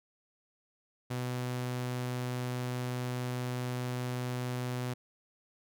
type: tone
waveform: sawtooth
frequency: 124.8 Hz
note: B2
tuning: 19 cents sharp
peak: -29 dBFS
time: 1.1-4.94 s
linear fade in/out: 10 ms
effects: none